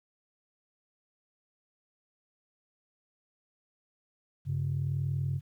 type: tone pair together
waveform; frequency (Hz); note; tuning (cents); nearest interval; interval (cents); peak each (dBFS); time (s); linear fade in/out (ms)
sine; 98 / 138.59; G2 / C#3; 0 / 0; tritone; 600; -32 / -29; 4.45-5.41; 50
effects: tanh soft clip ceiling -22 dBFS + 11-bit